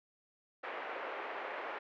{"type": "band-pass noise", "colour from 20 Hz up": "pink", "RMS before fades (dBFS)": -42, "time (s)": [0.63, 1.79], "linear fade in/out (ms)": 10, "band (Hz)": [430, 2300], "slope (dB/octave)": 24, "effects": []}